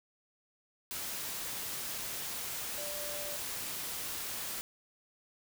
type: tone in noise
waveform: sine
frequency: 587.3 Hz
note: D5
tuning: in tune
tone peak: -43 dBFS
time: 2.78-3.36 s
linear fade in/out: 0 ms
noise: white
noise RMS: -39 dBFS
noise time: 0.91-4.61 s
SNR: -7 dB
effects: none